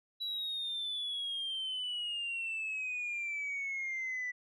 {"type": "exponential sweep", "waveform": "sine", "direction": "down", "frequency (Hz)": [3935, 1971], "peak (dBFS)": -33, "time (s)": [0.2, 4.32], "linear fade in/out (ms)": 20, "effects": ["tanh soft clip ceiling -32 dBFS"]}